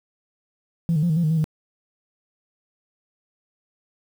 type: tone with pitch steps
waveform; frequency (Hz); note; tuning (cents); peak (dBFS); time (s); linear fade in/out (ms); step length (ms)
sine; 167.6 / 151.1 / 173.3 / 156 / 171.6 / 154.4 / 162.4 / 155.3; E3 / D3 / F3 / D#3 / F3 / D#3 / E3 / D#3; +29 / +50 / -13 / +5 / -30 / -13 / -26 / -3; -16; 0.89-1.442; 0; 69
effects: tanh soft clip ceiling -14 dBFS + 8-bit